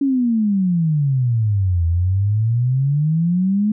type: exponential two-way sweep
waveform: sine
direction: down then up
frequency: 282.9 to 82.5 to 215.9 Hz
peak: -14 dBFS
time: 0.01-3.72 s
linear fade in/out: 5 ms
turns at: 1.86 s
effects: none